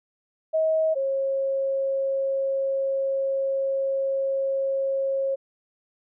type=tone pair in turn; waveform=sine; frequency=636 / 542 Hz; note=D#5 / C#5; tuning=+38 / -39 cents; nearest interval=minor third; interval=277 cents; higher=first; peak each=-19 / -22 dBFS; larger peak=first; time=0.53-0.95 / 0.95-5.36 s; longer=second; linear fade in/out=20 ms; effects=none

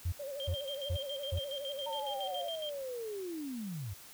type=tone bursts; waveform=sine; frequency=87 Hz; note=F2; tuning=6 cents flat; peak=-29 dBFS; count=4; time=0.05-1.392 s; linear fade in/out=10 ms; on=73 ms; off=350 ms
type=tone with vibrato; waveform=sine; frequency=558 Hz; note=C#5; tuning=11 cents sharp; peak=-38 dBFS; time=0.19-2.49 s; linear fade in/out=10 ms; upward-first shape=sine; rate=12 Hz; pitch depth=84 cents each way
type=tone with tremolo; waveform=sine; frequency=3180 Hz; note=G7; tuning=24 cents sharp; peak=-38 dBFS; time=0.4-2.7 s; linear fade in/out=0 ms; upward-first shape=square; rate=7.2 Hz; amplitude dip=80%
type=linear sweep; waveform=sine; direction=down; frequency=923 to 87 Hz; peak=-37 dBFS; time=1.86-3.94 s; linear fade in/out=10 ms
effects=tanh soft clip ceiling -25 dBFS + white hiss -53 dBFS RMS until 4.13 s

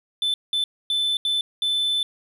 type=tone bursts at uneven times; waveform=sine; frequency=3520 Hz; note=A7; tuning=in tune; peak=-17 dBFS; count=5; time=0.22-0.34 / 0.53-0.64 / 0.9-1.17 / 1.25-1.41 / 1.62-2.03 s; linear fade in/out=2 ms; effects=tanh soft clip ceiling -19 dBFS + 9-bit

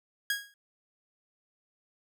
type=tone with exponential decay; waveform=sawtooth; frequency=1644 Hz; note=G#6; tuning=18 cents flat; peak=-21 dBFS; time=0.3-0.54 s; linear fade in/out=2 ms; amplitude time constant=52 ms; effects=none

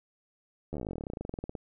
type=slowing click train; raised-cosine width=2 ms; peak=-23 dBFS; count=29; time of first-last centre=0.73-1.552 s; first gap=12 ms; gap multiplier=1.06; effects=none

